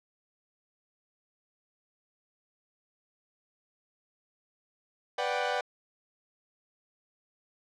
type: chord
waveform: sawtooth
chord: G major seventh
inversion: first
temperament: equal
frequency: 493.9 / 587.3 / 740 / 784 Hz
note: B4 / D5 / F#5 / G5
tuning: 0 / 0 / 0 / 0 cents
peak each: -30 dBFS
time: 5.18-5.61 s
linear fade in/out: 5 ms
effects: low-pass 4000 Hz 12 dB/octave